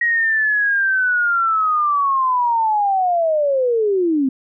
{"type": "linear sweep", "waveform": "sine", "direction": "down", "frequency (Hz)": [1900, 255], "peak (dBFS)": -14, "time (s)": [0.01, 4.29], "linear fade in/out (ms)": 5, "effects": []}